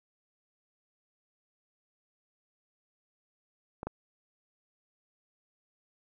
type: clicks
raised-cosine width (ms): 1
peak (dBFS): -23 / -20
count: 2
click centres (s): 3.831 / 3.87
effects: none